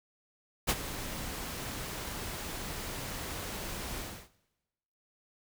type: noise with ADSR envelope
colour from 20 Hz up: pink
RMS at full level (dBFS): -25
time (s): 0.67-4.29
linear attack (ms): 24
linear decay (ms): 48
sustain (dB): -14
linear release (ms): 300
effects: noise-tail reverb RT60 1.0 s tail -19 dB re dry